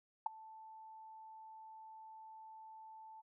sine tone with ADSR envelope, 880 Hz, A5, in tune, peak -28 dBFS, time 0.26-3.22 s, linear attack 4 ms, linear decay 9 ms, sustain -24 dB, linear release 22 ms, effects none

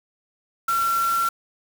sine tone in noise, 1360 Hz, F6, 46 cents flat, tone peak -19 dBFS, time 0.68-1.29 s, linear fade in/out 5 ms, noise white, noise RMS -33 dBFS, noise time 0.68-1.29 s, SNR +11 dB, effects none

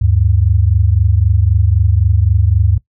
sine tone pair together, 76.6 / 100.45 Hz, D#2 / G2, -27 / +43 cents, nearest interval perfect fourth, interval 470 cents, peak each -12 / -11 dBFS, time 0.01-2.78 s, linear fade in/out 10 ms, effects noise-tail reverb RT60 0.1 s tail -19 dB re dry

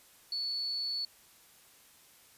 sine tone, 4435 Hz, C#8, in tune, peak -32 dBFS, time 0.32-1.05 s, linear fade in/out 2 ms, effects white hiss -60 dBFS RMS until 2.37 s + resampled to 32000 Hz

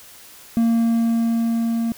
triangle tone with level ramp, 230 Hz, A#3, 23 cents flat, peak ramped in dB -12 to -17 dBFS, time 0.57-1.92 s, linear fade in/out 0 ms, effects white hiss -44 dBFS RMS until 1.97 s

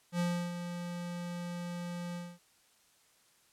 square tone with ADSR envelope, 174.61 Hz, F3, in tune, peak -29 dBFS, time 0.12-2.39 s, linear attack 74 ms, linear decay 320 ms, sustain -9 dB, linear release 240 ms, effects white hiss -67 dBFS RMS until 3.52 s + low-pass 11000 Hz 12 dB/octave

